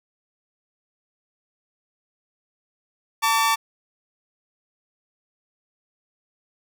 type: tone pair together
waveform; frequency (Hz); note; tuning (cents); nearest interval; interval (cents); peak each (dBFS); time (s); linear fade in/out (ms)
sawtooth; 897 / 1146.6; A5 / D6; +33 / -42; major third; 425; -17; 3.22-3.56; 20
effects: none